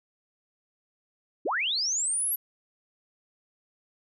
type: linear sweep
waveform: sine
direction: up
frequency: 224.5 to 11840 Hz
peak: -25 dBFS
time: 1.45-2.36 s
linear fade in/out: 10 ms
effects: none